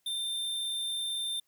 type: tone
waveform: square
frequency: 3589 Hz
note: A7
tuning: 34 cents sharp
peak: -32 dBFS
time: 0.06-1.4 s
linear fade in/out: 5 ms
effects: white hiss -75 dBFS RMS until 1.47 s